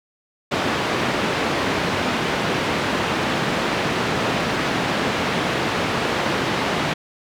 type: band-pass noise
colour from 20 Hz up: pink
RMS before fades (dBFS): -22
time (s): 0.51-6.94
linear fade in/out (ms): 10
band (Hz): 160 to 3200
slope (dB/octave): 12
effects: none